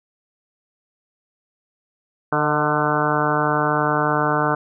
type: harmonic tone with a mistuned harmonic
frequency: 149.5 Hz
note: D3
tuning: 31 cents sharp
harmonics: 1 / 2 / 3 / 4 / 5 / 6 / 7 / 8 / 9 / 10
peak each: -26 / -26 / -26 / -26 / -26 / -26 / -26 / -26 / -26 / -26 dBFS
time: 2.32-4.55 s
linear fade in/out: 5 ms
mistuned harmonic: 4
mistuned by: +33 cents
effects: none